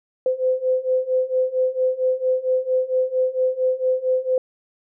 sine beating tone pair, 511 / 515.4 Hz, C5 / C5, -41 / -26 cents, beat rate 4.4 Hz, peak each -22 / -20 dBFS, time 0.26-4.38 s, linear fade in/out 2 ms, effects none

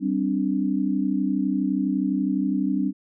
sine chord, G suspended fourth, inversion none, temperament equal with one note detuned, 194.19 / 261.6 / 293.7 Hz, G3 / C4 / D4, -16 / 0 / 0 cents, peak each -25 dBFS, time 0-2.93 s, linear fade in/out 50 ms, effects none

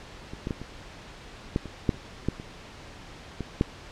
clicks, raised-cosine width 3 ms, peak -25 / -17 / -16 / -24 / -11 / -26 / -8 / -30 / -11 / -25 / -18 / -8 dBFS, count 12, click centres 0.335 / 0.471 / 0.508 / 0.616 / 1.561 / 1.657 / 1.892 / 1.944 / 2.286 / 2.399 / 3.407 / 3.611 s, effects pink hiss -45 dBFS RMS until 3.91 s + low-pass 5000 Hz 12 dB/octave

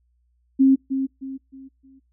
sine tone with echo, 267.6 Hz, C4, 39 cents sharp, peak -11 dBFS, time 0.59-0.76 s, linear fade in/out 20 ms, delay 310 ms, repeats 4, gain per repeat -9 dB, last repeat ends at 2 s, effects noise-tail reverb RT60 0.2 s tail -24 dB re dry + added 60 Hz sine -62 dBFS peak until 2.12 s

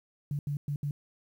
sine tone bursts at uneven times, 144.3 Hz, D3, 30 cents flat, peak -29 dBFS, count 4, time 0.31-0.39 / 0.47-0.57 / 0.68-0.76 / 0.83-0.91 s, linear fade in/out 2 ms, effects 10-bit

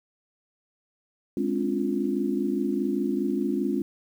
sine chord, D half-diminished seventh, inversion second, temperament equal with one note detuned, 207.7 / 261.6 / 286.5 / 349.2 Hz, Ab3 / C4 / D4 / F4, 0 / 0 / -43 / 0 cents, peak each -29 dBFS, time 1.37-3.82 s, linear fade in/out 2 ms, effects 9-bit

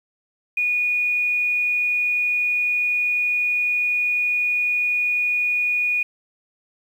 sine tone with quantisation, 2457 Hz, D#7, 22 cents flat, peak -18 dBFS, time 0.57-6.03 s, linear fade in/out 5 ms, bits 8, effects none

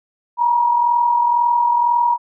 sine tone pair together, 916 / 958 Hz, A#5 / A#5, -31 / +47 cents, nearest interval minor second, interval 78 cents, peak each -22 / -13 dBFS, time 0.37-2.18 s, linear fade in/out 50 ms, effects none

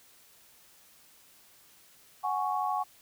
sine chord, F# suspended second, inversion none, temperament just, 740 / 832.5 / 1110 Hz, F#5 / G#5 / C#6, 0 / +4 / +2 cents, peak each -32 dBFS, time 2.23-2.84 s, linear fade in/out 20 ms, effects white hiss -59 dBFS RMS until 3.01 s

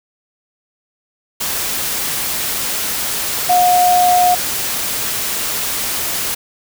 sine tone in noise, 719 Hz, F#5, 50 cents flat, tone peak -9 dBFS, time 3.49-4.35 s, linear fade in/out 10 ms, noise white, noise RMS -20 dBFS, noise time 1.4-6.35 s, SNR +8 dB, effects none

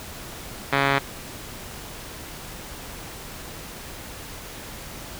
5% pulse tone with low-pass filter, 138.59 Hz, C#3, in tune, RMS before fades -21 dBFS, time 0.72-0.99 s, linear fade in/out 10 ms, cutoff 2700 Hz, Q 5.3, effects pink hiss -38 dBFS RMS until 5.19 s

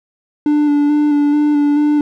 triangle tone with vibrato, 293.7 Hz, D4, in tune, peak -8 dBFS, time 0.46-2.01 s, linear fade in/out 2 ms, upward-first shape square, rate 2.3 Hz, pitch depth 18 cents each way, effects none

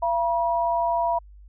sine tone pair together, 681 / 962 Hz, F5 / B5, -44 / -46 cents, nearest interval tritone, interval 598 cents, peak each -23 dBFS, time 0.02-1.19 s, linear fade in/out 10 ms, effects added 50 Hz sine -44 dBFS peak until 1.48 s

